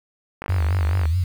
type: click train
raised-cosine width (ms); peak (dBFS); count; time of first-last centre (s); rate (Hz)
0.5; -15; 32; 0.42-1.055; 48.8
type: tone with vibrato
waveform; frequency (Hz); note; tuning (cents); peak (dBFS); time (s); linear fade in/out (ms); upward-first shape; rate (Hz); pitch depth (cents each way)
sine; 84.5; E2; +43; -17; 0.49-1.24; 5; sine; 4.7; 150
effects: 7-bit